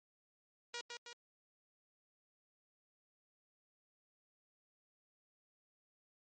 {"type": "tone with echo", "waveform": "5% pulse", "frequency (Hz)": 477, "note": "A#4", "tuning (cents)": 40, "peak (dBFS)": -30, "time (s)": [0.74, 0.81], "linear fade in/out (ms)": 2, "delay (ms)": 160, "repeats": 2, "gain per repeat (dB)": -4, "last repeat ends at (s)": 1.13, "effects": ["MP3 32 kbps"]}